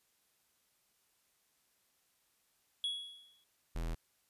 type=tone with exponential decay; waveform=triangle; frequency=3352 Hz; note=G#7; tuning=15 cents sharp; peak=-30 dBFS; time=2.84-3.44 s; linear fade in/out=1 ms; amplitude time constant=130 ms
type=tone; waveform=square; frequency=41.2 Hz; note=E1; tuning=in tune; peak=-36 dBFS; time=3.75-3.95 s; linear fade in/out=10 ms
effects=white hiss -75 dBFS RMS until 4.29 s + resampled to 32000 Hz